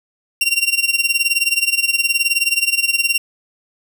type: tone with tremolo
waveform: sawtooth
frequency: 2758 Hz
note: F7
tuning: 22 cents flat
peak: -8 dBFS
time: 0.41-3.18 s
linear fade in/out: 2 ms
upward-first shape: sine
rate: 19 Hz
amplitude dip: 85%
effects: none